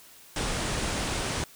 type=low-pass noise; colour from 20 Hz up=pink; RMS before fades=-30 dBFS; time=0.36-1.44 s; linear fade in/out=2 ms; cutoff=10000 Hz; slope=96 dB/octave; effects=white hiss -52 dBFS RMS until 1.55 s